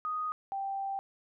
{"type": "tone pair in turn", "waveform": "sine", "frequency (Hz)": [1244.5, 784], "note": ["D#6", "G5"], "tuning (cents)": [0, 0], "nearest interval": "minor sixth", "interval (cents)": 800, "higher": "first", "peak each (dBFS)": [-31, -32], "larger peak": "first", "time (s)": [[0.05, 0.32], [0.52, 0.99]], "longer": "second", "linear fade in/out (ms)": 0, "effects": []}